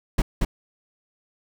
brown noise with echo, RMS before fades -18 dBFS, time 0.18-0.22 s, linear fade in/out 5 ms, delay 230 ms, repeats 1, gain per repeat -2 dB, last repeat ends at 0.45 s, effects none

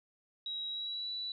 sine tone with pitch glide, 3848 to 3949 Hz, B7 to B7, -46 to -1 cents, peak -36 dBFS, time 0.46-1.32 s, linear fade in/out 2 ms, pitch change +45 cents, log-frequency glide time 0.68-1.1 s, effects none

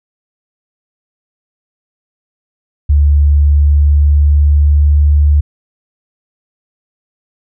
sine tone with pitch glide, 72.6 to 73.44 Hz, D2 to D2, -19 to +1 cents, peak -5 dBFS, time 2.89-5.41 s, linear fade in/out 10 ms, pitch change +20 cents, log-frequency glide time 3.3-5.15 s, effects none

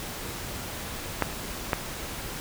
clicks, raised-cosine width 0.5 ms, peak -7 dBFS, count 2, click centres 1.223 / 1.732 s, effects pink hiss -36 dBFS RMS until 2.4 s

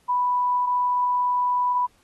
sine tone, 987.8 Hz, B5, in tune, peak -19 dBFS, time 0.08-1.87 s, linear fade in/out 20 ms, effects pink hiss -62 dBFS RMS until 2.03 s + AAC 32 kbps

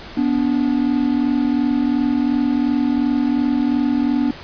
triangle tone pair together, 246.6 / 289.4 Hz, B3 / D4, -2 / -25 cents, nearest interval minor third, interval 277 cents, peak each -16 dBFS, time 0.17-4.31 s, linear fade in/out 5 ms, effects pink hiss -36 dBFS RMS until 4.43 s + resampled to 11025 Hz

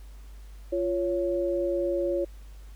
sine tone pair together, 347.2 / 556.9 Hz, F4 / C#5, -10 / +8 cents, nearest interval minor sixth, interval 818 cents, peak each -27 dBFS, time 0.72-2.25 s, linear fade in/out 10 ms, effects added 50 Hz sine -42 dBFS peak until 2.75 s + pink hiss -59 dBFS RMS until 2.75 s

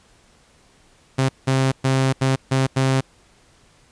sawtooth tone bursts at uneven times, 132.8 Hz, C3, 26 cents sharp, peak -12 dBFS, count 6, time 1.18-1.29 / 1.47-1.72 / 1.84-2.13 / 2.21-2.36 / 2.51-2.67 / 2.76-3.01 s, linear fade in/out 10 ms, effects pink hiss -55 dBFS RMS until 3.91 s + resampled to 22050 Hz

